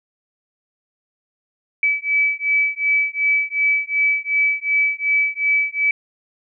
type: beating tone pair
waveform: sine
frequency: 2295 / 2297.7 Hz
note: D7 / D7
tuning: -40 / -38 cents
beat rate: 2.7 Hz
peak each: -19 / -19 dBFS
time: 1.83-5.91 s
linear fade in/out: 2 ms
effects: none